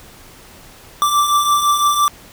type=beating tone pair; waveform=square; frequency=1167 / 1172.9 Hz; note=D6 / D6; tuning=-11 / -3 cents; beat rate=5.9 Hz; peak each=-21 / -14 dBFS; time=1.02-2.08 s; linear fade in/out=0 ms; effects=pink hiss -42 dBFS RMS until 2.32 s